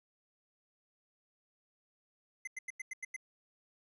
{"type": "tone bursts", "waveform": "square", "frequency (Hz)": 2061, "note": "C7", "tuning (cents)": -27, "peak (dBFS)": -39, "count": 7, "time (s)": [2.45, 3.164], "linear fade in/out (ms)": 5, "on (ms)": 24, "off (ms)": 91, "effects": ["resampled to 24000 Hz"]}